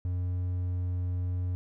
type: tone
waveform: triangle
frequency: 89.9 Hz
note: F#2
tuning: 49 cents flat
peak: -26 dBFS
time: 0.05-1.55 s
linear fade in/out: 0 ms
effects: none